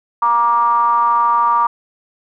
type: ring-modulated tone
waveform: triangle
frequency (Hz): 116.54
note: A#2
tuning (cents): 0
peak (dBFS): -6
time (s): 0.22-1.67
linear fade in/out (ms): 5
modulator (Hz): 1060
effects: none